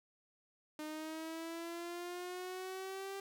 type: linear sweep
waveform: sawtooth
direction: up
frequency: 304.5 to 394.1 Hz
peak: -38 dBFS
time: 0.79-3.2 s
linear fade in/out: 2 ms
effects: none

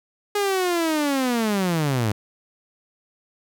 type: linear sweep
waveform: sawtooth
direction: down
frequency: 415.3 to 100 Hz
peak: -16 dBFS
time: 0.35-2.12 s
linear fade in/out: 5 ms
effects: none

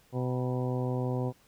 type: harmonic tone with a mistuned harmonic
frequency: 126.4 Hz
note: B2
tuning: 41 cents sharp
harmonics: 1 / 2 / 3 / 4 / 5 / 6 / 7 / 8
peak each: -30 / -35 / -37 / -37 / -44 / -43 / -48 / -45 dBFS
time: 0.12-1.33 s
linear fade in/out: 50 ms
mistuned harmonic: 8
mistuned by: -60 cents
effects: pink hiss -63 dBFS RMS until 1.47 s

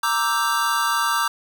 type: chord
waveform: square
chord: E half-diminished seventh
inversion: second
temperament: equal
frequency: 932.3 / 1174.7 / 1318.5 / 1568 Hz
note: Bb5 / D6 / E6 / G6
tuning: 0 / 0 / 0 / 0 cents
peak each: -26 / -24 / -26 / -26 dBFS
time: 0.03-1.28 s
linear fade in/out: 5 ms
effects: none

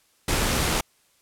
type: noise with amplitude modulation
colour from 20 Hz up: pink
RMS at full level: -22 dBFS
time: 0.28-0.81 s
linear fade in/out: 5 ms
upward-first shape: sine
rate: 81.1 Hz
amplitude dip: 25%
effects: white hiss -63 dBFS RMS until 1.21 s + low-pass 12000 Hz 12 dB/octave

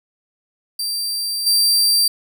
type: tone with level steps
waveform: sawtooth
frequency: 4699 Hz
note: D8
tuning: in tune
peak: -18 / -10 dBFS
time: 0.79-2.08 s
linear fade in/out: 5 ms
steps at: 1.46 s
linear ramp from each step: 10 ms
effects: none

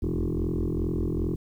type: tone with frequency modulation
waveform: sine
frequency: 130 Hz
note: C3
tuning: 11 cents flat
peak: -23 dBFS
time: 0.02-1.36 s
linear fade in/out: 10 ms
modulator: 42.5 Hz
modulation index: 6
effects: tanh soft clip ceiling -21 dBFS + 10-bit

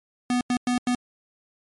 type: tone bursts at uneven times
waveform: square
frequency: 246.7 Hz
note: B3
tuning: 2 cents flat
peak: -21 dBFS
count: 4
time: 0.3-0.41 / 0.5-0.57 / 0.67-0.78 / 0.87-0.95 s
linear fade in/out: 2 ms
effects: MP3 48 kbps

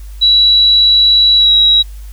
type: tone with pitch glide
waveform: sine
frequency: 3919 to 3865 Hz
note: B7 to B7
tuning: -14 to -38 cents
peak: -5 dBFS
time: 0.21-1.83 s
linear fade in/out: 20 ms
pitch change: -24 cents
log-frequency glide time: 1.36-1.52 s
effects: added 50 Hz sine -26 dBFS peak until 2.12 s + white hiss -45 dBFS RMS until 2.12 s

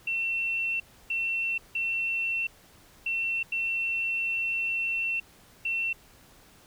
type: tone bursts at uneven times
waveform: sine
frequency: 2703 Hz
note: E7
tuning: 43 cents sharp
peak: -26 dBFS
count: 6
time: 0.07-0.8 / 1.1-1.58 / 1.75-2.47 / 3.06-3.43 / 3.52-5.2 / 5.65-5.93 s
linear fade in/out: 5 ms
effects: pink hiss -56 dBFS RMS until 6.66 s

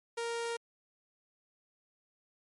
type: tone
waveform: sawtooth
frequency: 466.2 Hz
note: A#4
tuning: in tune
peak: -30 dBFS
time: 0.17-0.57 s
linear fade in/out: 10 ms
effects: MP3 48 kbps

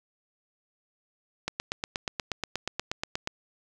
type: click train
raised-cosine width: 0.2 ms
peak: -12 dBFS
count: 16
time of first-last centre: 1.48-3.274 s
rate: 8.36 Hz
effects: none

